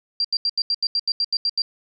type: tone bursts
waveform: sine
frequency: 4733 Hz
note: D8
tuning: 13 cents sharp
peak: -18 dBFS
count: 12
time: 0.2-1.62 s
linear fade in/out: 2 ms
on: 45 ms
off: 80 ms
effects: none